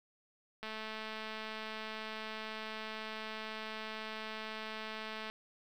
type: click train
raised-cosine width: 0.3 ms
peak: -27 dBFS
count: 1019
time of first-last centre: 0.63-5.3 s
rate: 218 Hz
effects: 10-bit